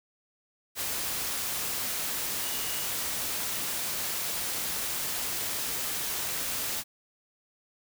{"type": "tone in noise", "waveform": "sine", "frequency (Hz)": 2888, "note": "F#7", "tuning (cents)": -43, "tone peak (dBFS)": -42, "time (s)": [2.41, 2.88], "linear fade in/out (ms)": 50, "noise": "white", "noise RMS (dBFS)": -32, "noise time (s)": [0.75, 6.84], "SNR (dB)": -13, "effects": []}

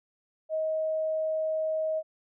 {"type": "tone", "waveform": "sine", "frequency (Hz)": 631, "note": "D#5", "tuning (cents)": 24, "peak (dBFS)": -26, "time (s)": [0.49, 2.03], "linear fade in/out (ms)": 50, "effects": []}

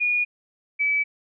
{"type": "tone pair in turn", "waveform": "sine", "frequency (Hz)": [2445, 2295], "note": ["D#7", "D7"], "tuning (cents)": [-31, -40], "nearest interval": "minor second", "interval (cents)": 109, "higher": "first", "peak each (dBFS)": -19, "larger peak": "neither", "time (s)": [[0, 0.25], [0.79, 1.04]], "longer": "neither", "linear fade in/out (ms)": 20, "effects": []}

